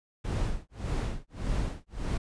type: noise with tremolo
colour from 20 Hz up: brown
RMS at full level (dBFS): -28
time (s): 0.24-2.18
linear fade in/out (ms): 10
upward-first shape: sine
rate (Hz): 1.7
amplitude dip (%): 100
effects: resampled to 22050 Hz